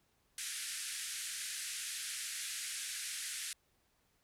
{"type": "band-pass noise", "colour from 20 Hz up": "white", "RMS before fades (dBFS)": -42, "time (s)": [0.38, 3.53], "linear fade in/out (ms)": 2, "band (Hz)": [1500, 11000], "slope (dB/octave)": 48, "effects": ["pink hiss -75 dBFS RMS until 4.23 s"]}